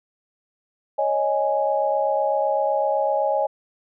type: chord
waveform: sine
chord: C# suspended second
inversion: none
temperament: equal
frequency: 554.4 / 622.3 / 830.6 Hz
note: C#5 / D#5 / G#5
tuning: 0 / 0 / 0 cents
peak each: -23 dBFS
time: 0.98-3.47 s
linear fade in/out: 10 ms
effects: none